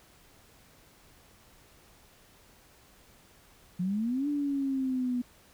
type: exponential two-way sweep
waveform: sine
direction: up then down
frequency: 173.9 to 293.7 to 243.7 Hz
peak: -27 dBFS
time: 3.79-5.22 s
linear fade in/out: 10 ms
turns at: 4.28 s
effects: pink hiss -59 dBFS RMS until 5.53 s